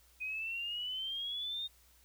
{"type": "exponential sweep", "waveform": "sine", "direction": "up", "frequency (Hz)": [2489, 3700], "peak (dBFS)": -36, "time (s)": [0.2, 1.68], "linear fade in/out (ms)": 20, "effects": ["added 60 Hz sine -66 dBFS peak until 2.04 s", "white hiss -66 dBFS RMS until 2.04 s"]}